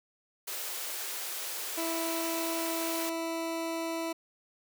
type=high-pass noise; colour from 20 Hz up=white; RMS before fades=-37 dBFS; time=0.47-3.1 s; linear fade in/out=10 ms; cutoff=340 Hz; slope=48 dB/octave
type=tone; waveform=20% pulse; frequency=329.6 Hz; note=E4; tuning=in tune; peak=-27 dBFS; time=1.77-4.13 s; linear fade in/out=10 ms
effects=none